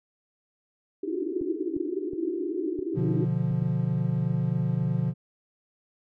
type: band-pass noise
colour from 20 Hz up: pink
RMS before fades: -30 dBFS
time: 1.03-3.25 s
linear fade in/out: 5 ms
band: 300 to 390 Hz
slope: 96 dB/octave
type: clicks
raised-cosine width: 3 ms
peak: -28 dBFS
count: 7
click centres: 1.413 / 1.766 / 2.134 / 2.79 / 2.988 / 3.513 / 3.622 s
type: chord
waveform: triangle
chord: B diminished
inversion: none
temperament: equal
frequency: 123.47 / 146.83 / 174.61 Hz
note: B2 / D3 / F3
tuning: 0 / 0 / 0 cents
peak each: -26 dBFS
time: 2.94-5.14 s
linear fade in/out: 50 ms
effects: none